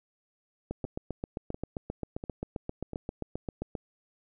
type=two click trains; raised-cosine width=2 ms; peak=-24 / -20 dBFS; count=4 / 24; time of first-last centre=0.85-2.933 / 0.71-3.752 s; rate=1.44 / 7.56 Hz; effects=none

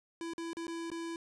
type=tone with dropouts; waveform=square; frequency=333.4 Hz; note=E4; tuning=20 cents sharp; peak=-38 dBFS; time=0.21-1.16 s; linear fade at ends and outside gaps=1 ms; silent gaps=0.335-0.38 / 0.532-0.569 / 0.669-0.68 / 0.902-0.916 s; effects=resampled to 22050 Hz

